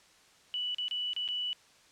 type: tone with dropouts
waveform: sine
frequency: 2960 Hz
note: F#7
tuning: in tune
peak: -31 dBFS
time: 0.54-1.53 s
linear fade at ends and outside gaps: 0 ms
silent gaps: 0.746-0.784 / 0.882-0.911 / 1.133-1.164 / 1.278-1.287 s
effects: white hiss -61 dBFS RMS until 1.91 s + low-pass 7000 Hz 12 dB/octave